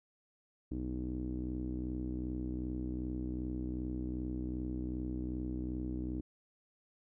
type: tone with low-pass filter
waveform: sawtooth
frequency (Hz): 62.6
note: B1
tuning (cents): +24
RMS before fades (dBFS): -38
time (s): 0.71-6.21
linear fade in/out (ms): 5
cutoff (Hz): 300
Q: 6.1
effects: none